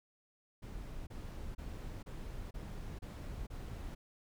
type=noise bursts; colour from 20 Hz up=brown; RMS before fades=-44 dBFS; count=7; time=0.62-3.95 s; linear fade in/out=10 ms; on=450 ms; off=30 ms; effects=none